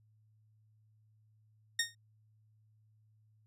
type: tone with exponential decay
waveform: 15% pulse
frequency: 1849 Hz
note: A#6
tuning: 15 cents flat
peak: -20 dBFS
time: 1.79-1.95 s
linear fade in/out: 5 ms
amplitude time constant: 33 ms
effects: added 108 Hz sine -65 dBFS peak until 3.46 s + resampled to 32000 Hz